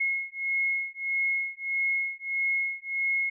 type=beating tone pair; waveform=sine; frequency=2166 / 2167.6 Hz; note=C#7 / C#7; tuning=-41 / -39 cents; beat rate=1.6 Hz; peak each=-29 dBFS; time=0-3.3 s; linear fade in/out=10 ms; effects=none